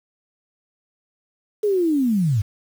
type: linear sweep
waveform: sine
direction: down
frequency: 429.7 to 92.5 Hz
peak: -16 dBFS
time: 1.63-2.42 s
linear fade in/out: 10 ms
effects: 7-bit